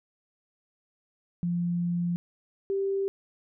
sine tone pair in turn, 173.7 / 391.7 Hz, F3 / G4, -9 / -1 cents, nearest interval octave + major second, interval 1408 cents, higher second, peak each -25 dBFS, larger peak neither, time 1.43-2.16 / 2.7-3.08 s, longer first, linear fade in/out 0 ms, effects none

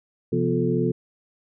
sine tone cluster, 131.3 / 173.8 / 247.2 / 354.6 / 438.9 Hz, C3 / F3 / B3 / F4 / A4, +6 / -8 / +2 / +26 / -4 cents, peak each -26 dBFS, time 0.32-0.92 s, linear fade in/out 10 ms, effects none

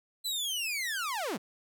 sawtooth linear sweep, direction down, 4070 to 141.8 Hz, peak -28 dBFS, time 0.24-1.38 s, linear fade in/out 20 ms, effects none

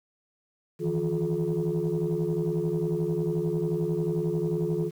sine tone cluster, 157.2 / 168.4 / 353.8 / 427.9 Hz, D#3 / E3 / F4 / A4, +18 / +37 / +23 / -48 cents, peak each -29 dBFS, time 0.79-4.91 s, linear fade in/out 50 ms, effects tanh soft clip ceiling -19 dBFS + 9-bit

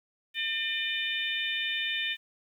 harmonic tone, 602 Hz, D5, 43 cents sharp, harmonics 3 / 4 / 5 / 6, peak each -34 / -34 / -34 / -34 dBFS, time 0.34-2.17 s, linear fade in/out 50 ms, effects 10-bit

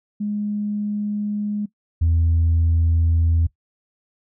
sine tone pair in turn, 207.7 / 82.59 Hz, G#3 / E2, 0 / +4 cents, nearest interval octave + major third, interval 1596 cents, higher first, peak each -21 / -13 dBFS, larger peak second, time 0.2-1.66 / 2.01-3.47 s, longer neither, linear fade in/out 10 ms, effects noise-tail reverb RT60 0.1 s tail -19 dB re dry + tanh soft clip ceiling -12 dBFS

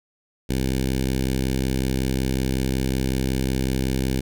10% pulse tone with notch filter, 65.41 Hz, C2, in tune, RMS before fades -23 dBFS, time 0.49-4.21 s, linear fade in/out 10 ms, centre 1100 Hz, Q 0.65, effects none

